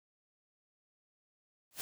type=noise with exponential growth; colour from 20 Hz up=white; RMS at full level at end=-35 dBFS; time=1.71-1.81 s; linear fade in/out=0 ms; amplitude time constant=21 ms; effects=none